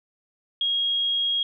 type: tone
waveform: sine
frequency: 3277 Hz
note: G#7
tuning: 24 cents flat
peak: -21 dBFS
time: 0.61-1.43 s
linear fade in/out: 2 ms
effects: none